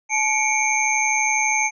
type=tone cluster; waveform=sine; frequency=861 / 2222 / 2354 / 6330 Hz; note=A5 / C#7 / D7 / G8; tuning=-38 / +4 / +3 / +16 cents; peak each=-23 dBFS; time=0.09-1.71 s; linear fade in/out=50 ms; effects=none